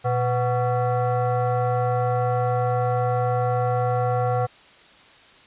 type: tone with frequency modulation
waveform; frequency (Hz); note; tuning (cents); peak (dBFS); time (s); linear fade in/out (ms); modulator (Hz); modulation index
sine; 120; B2; -49; -19; 0.04-4.47; 20; 620; 1.3
effects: white hiss -50 dBFS RMS until 5.46 s + resampled to 8000 Hz